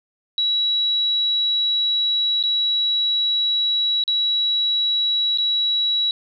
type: tone with dropouts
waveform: sine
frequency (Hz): 3900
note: B7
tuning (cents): -23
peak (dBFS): -17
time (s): 0.38-6.11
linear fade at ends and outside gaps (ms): 1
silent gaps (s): 2.428-2.437 / 4.038-4.078 / 5.375-5.384
effects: none